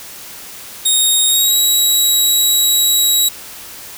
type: tone with pitch glide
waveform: 15% pulse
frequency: 3729 to 3863 Hz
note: A#7 to B7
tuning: 0 to -39 cents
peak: -4 dBFS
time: 0.85-3.29 s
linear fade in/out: 10 ms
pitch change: +61 cents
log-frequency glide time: 1.29-1.58 s
effects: white hiss -33 dBFS RMS until 3.97 s